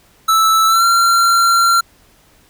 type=tone with pitch glide; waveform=square; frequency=1315 to 1370.8 Hz; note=E6 to F6; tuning=-5 to -33 cents; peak=-10 dBFS; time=0.28-1.81 s; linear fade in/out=10 ms; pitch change=+72 cents; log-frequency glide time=0.67-0.84 s; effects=pink hiss -51 dBFS RMS until 2.49 s